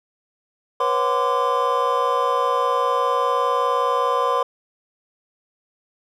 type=tone cluster; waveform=triangle; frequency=486.4 / 546 / 746 / 1029 / 1174 Hz; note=B4 / C#5 / F#5 / C6 / D6; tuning=-26 / -26 / +14 / -29 / -1 cents; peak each=-22 / -23 / -28 / -19 / -23 dBFS; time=0.8-4.43 s; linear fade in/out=5 ms; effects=none